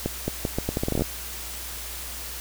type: accelerating click train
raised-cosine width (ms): 2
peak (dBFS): -11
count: 14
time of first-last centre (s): 0.06-1.02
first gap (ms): 220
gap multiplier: 0.78
effects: added 60 Hz sine -40 dBFS peak until 2.4 s + white hiss -36 dBFS RMS until 2.4 s